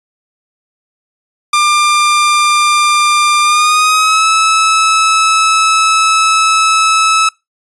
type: tone with pitch glide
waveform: sawtooth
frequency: 1194 to 1302.1 Hz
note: D6 to E6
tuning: +28 to -22 cents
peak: -4 dBFS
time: 1.53-7.29 s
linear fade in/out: 5 ms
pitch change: +150 cents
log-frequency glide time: 3.42-4.26 s
effects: noise-tail reverb RT60 0.2 s tail -23 dB re dry + resampled to 24000 Hz